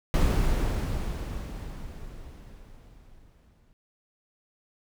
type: noise with exponential decay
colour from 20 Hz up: brown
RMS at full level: -20 dBFS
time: 0.14-3.73 s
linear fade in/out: 0 ms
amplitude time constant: 780 ms
effects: none